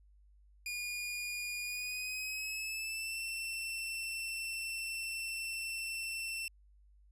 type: tone with pitch glide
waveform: sawtooth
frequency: 2437 to 2688 Hz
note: D#7 to E7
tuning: -37 to +33 cents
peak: -34 dBFS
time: 0.66-6.48 s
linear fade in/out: 2 ms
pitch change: +170 cents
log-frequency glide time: 1.62-3.22 s
effects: added 50 Hz sine -60 dBFS peak until 7.11 s + resampled to 32000 Hz